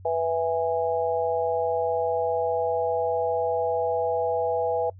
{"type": "chord", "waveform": "sine", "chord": "E major", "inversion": "second", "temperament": "just", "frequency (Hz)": [494.4, 659.3, 824.1], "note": ["B4", "E5", "G#5"], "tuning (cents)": [2, 0, -14], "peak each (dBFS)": [-25, -27, -28], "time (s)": [0.05, 4.9], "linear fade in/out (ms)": 5, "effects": ["noise-tail reverb RT60 0.1 s tail -26 dB re dry", "added 93 Hz sine -43 dBFS peak until 4.99 s"]}